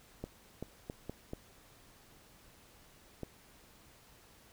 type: clicks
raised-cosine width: 2 ms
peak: -26 dBFS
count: 6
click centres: 0.24 / 0.626 / 0.899 / 1.096 / 1.334 / 3.233 s
effects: pink hiss -61 dBFS RMS until 4.52 s

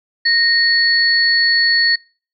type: tone pair together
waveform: sine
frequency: 1859 / 4407 Hz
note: A#6 / C#8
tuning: -5 / -11 cents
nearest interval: octave + minor third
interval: 1494 cents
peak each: -14 dBFS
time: 0.25-1.96 s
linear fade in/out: 10 ms
effects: noise-tail reverb RT60 0.4 s tail -25 dB re dry

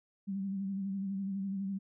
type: tone with vibrato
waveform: sine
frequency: 195.1 Hz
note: G3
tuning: 8 cents flat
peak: -33 dBFS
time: 0.27-1.79 s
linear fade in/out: 20 ms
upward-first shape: sine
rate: 12 Hz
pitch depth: 42 cents each way
effects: none

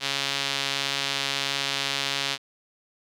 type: tone with band-pass filter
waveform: sawtooth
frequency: 138.59 Hz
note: C#3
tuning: in tune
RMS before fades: -28 dBFS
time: 0-2.38 s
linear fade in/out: 50 ms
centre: 3700 Hz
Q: 1.6
effects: none

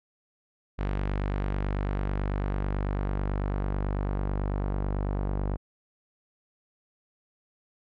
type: tone with low-pass filter sweep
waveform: sawtooth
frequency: 49.08 Hz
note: G1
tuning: 3 cents sharp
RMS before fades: -29 dBFS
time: 0.78-5.57 s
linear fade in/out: 20 ms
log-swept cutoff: 2300 to 950 Hz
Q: 0.92
effects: none

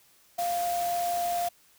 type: tone in noise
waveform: sine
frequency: 698.5 Hz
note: F5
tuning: in tune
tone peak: -26 dBFS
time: 0.38-1.49 s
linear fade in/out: 10 ms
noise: white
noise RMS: -38 dBFS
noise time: 0.38-1.49 s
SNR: +9 dB
effects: white hiss -61 dBFS RMS until 1.78 s

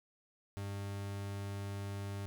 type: tone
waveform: 40% pulse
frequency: 100 Hz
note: G2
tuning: 35 cents sharp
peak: -38 dBFS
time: 0.57-2.26 s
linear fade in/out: 0 ms
effects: none

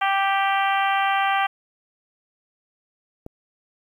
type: harmonic tone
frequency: 392 Hz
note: G4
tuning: in tune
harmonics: 2 / 3 / 4 / 5 / 6 / 7 / 8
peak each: -21 / -25 / -27 / -29 / -31 / -32 / -33 dBFS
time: 0.01-1.47 s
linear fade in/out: 10 ms
type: click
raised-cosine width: 2 ms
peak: -22 dBFS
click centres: 3.264 s
effects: 9-bit

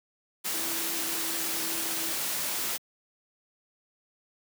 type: tone in noise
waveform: sine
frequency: 330 Hz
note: E4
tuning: 2 cents sharp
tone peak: -41 dBFS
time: 0.53-2.13 s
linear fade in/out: 20 ms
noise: white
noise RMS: -31 dBFS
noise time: 0.44-2.78 s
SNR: -13 dB
effects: high-pass 150 Hz 12 dB/octave

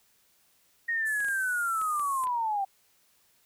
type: linear sweep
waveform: sine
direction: down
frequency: 1875 to 768 Hz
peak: -26 dBFS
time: 0.88-2.65 s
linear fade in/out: 10 ms
type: band-pass noise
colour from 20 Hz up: pink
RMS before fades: -44 dBFS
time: 1.05-2.26 s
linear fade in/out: 20 ms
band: 7600 to 12000 Hz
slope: 48 dB/octave
type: clicks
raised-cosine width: 0.3 ms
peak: -30 dBFS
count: 7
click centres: 1.204 / 1.246 / 1.285 / 1.815 / 1.996 / 2.238 / 2.271 s
effects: white hiss -66 dBFS RMS until 3.45 s

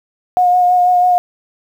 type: tone with vibrato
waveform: sine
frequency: 720 Hz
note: F#5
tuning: 47 cents flat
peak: -8 dBFS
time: 0.37-1.18 s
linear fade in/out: 0 ms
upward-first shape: sine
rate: 6.1 Hz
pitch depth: 18 cents each way
effects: 7-bit

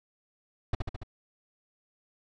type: noise with echo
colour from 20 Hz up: brown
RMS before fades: -25 dBFS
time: 0.73-0.75 s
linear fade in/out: 5 ms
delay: 71 ms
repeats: 4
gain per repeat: -3 dB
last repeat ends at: 1.034 s
effects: low-pass 4000 Hz 12 dB/octave

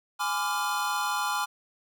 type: chord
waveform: square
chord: G# diminished seventh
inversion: none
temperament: equal with one note detuned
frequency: 830.6 / 1010.3 / 1174.7 / 1396.9 Hz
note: G#5 / B5 / D6 / F6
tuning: 0 / +39 / 0 / 0 cents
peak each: -33 dBFS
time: 0.19-1.46 s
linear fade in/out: 20 ms
effects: none

